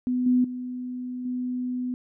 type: tone with level steps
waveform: sine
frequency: 250 Hz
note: B3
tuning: 21 cents sharp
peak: -22 / -17 / -30 / -26 dBFS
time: 0.07-1.94 s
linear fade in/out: 0 ms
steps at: 0.26 / 0.44 / 1.25 s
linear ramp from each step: 5 ms
effects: none